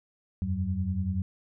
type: tone cluster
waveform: sine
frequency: 84.6 / 95 / 189 Hz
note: E2 / F#2 / F#3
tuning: +45 / +46 / +37 cents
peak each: -31 dBFS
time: 0.42-1.22 s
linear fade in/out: 0 ms
effects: none